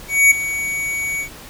square tone with ADSR envelope, 2250 Hz, C#7, 25 cents sharp, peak -7 dBFS, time 0.08-1.29 s, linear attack 230 ms, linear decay 10 ms, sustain -14 dB, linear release 90 ms, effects pink hiss -38 dBFS RMS until 1.49 s

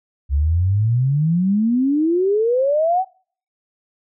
sine exponential sweep, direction up, 67 to 776 Hz, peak -14 dBFS, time 0.29-3.05 s, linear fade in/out 50 ms, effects noise-tail reverb RT60 0.5 s tail -26 dB re dry

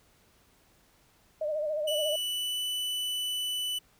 sine tone with vibrato, 609 Hz, D#5, 37 cents flat, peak -28 dBFS, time 1.41-2.16 s, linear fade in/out 5 ms, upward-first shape sine, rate 14 Hz, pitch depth 63 cents each way
45% pulse tone with pitch glide, 2962 to 2984 Hz, F#7 to F#7, +1 to +14 cents, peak -30 dBFS, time 1.87-3.79 s, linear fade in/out 10 ms, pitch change +13 cents, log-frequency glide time 2.12-2.64 s
effects pink hiss -64 dBFS RMS until 3.99 s

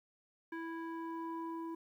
square tone with low-pass filter sweep, 329.6 Hz, E4, in tune, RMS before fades -42 dBFS, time 0.52-1.75 s, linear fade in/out 5 ms, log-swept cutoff 1700 to 790 Hz, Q 2.7, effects 12-bit

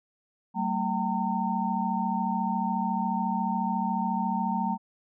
sine tone cluster, 191.4 / 225.5 / 773 / 912 Hz, G3 / A3 / G5 / A#5, -41 / +43 / -24 / -38 cents, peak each -30 / -31 / -34 / -29 dBFS, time 0.54-4.78 s, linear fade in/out 50 ms, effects none

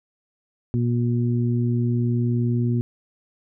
harmonic tone, 119.8 Hz, A#2, 48 cents sharp, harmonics 1 / 2 / 3, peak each -20 / -24 / -31 dBFS, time 0.74-2.81 s, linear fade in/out 0 ms, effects none

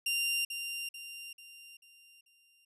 sawtooth tone with echo, 2781 Hz, F7, 8 cents flat, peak -26 dBFS, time 0.06-0.45 s, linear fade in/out 5 ms, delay 440 ms, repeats 5, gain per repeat -7 dB, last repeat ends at 2.65 s, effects resampled to 32000 Hz

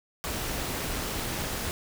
pink noise with amplitude modulation, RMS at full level -30 dBFS, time 0.24-1.71 s, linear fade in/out 0 ms, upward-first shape sine, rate 246 Hz, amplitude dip 45%, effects none

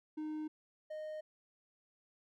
triangle tone pair in turn, 307.9 / 617.5 Hz, D#4 / D#5, -18 / -13 cents, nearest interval octave, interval 1205 cents, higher second, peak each -36 / -39 dBFS, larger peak first, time 0.17-0.48 / 0.9-1.21 s, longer neither, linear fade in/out 10 ms, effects none

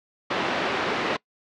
pink band-pass noise, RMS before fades -26 dBFS, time 0.3-1.17 s, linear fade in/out 10 ms, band 290 to 3100 Hz, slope 12 dB/octave, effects noise-tail reverb RT60 0.1 s tail -23 dB re dry + low-pass 5000 Hz 12 dB/octave

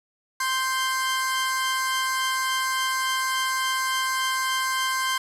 sawtooth tone pair together, 1046.5 / 1568 Hz, C6 / G6, 0 / 0 cents, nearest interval perfect fifth, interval 700 cents, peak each -21 / -24 dBFS, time 0.4-5.18 s, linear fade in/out 5 ms, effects resampled to 32000 Hz + 7-bit

